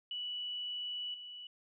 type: tone with level steps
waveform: sine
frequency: 2953 Hz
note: F#7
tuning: 4 cents flat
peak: -37 / -45 dBFS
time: 0.11-1.47 s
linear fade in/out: 2 ms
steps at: 1.14 s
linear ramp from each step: 2 ms
effects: none